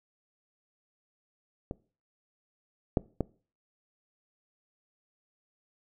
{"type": "clicks", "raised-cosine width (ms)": 2, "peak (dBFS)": [-21, -10, -14], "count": 3, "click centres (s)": [1.711, 2.972, 3.207], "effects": ["noise-tail reverb RT60 0.4 s tail -22 dB re dry"]}